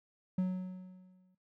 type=tone with exponential decay; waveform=triangle; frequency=184.5 Hz; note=F#3; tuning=5 cents flat; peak=-25 dBFS; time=0.38-1.35 s; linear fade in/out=5 ms; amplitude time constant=210 ms; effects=noise-tail reverb RT60 0.3 s tail -23 dB re dry